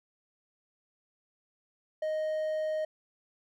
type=tone; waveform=triangle; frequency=622.3 Hz; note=D#5; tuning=in tune; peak=-27 dBFS; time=2.02-2.85 s; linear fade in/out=5 ms; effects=none